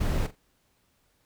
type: noise with echo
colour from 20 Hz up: brown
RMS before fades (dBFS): -26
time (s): 0-0.27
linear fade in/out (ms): 10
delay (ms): 43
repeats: 2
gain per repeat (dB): -14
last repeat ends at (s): 0.356
effects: pink hiss -69 dBFS RMS until 1.25 s